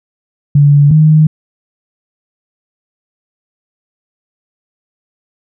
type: tone pair in turn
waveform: sine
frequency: 144.1 / 154.96 Hz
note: D3 / D#3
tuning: -33 / -7 cents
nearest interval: minor second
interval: 126 cents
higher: second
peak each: -3 dBFS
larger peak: neither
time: 0.55-0.91 / 0.91-1.27 s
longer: neither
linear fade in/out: 5 ms
effects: none